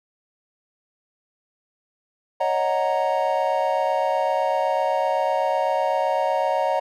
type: chord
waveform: triangle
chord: D# minor seventh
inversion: third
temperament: equal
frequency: 554.4 / 622.3 / 740 / 932.3 Hz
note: C#5 / D#5 / F#5 / A#5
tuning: 0 / 0 / 0 / 0 cents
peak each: -23 dBFS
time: 2.4-6.8 s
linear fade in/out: 10 ms
effects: none